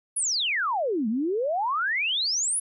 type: exponential two-way sweep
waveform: sine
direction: down then up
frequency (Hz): 10780 to 207.7 to 10780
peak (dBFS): -23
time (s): 0.16-2.6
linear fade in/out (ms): 10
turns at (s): 1.08
effects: none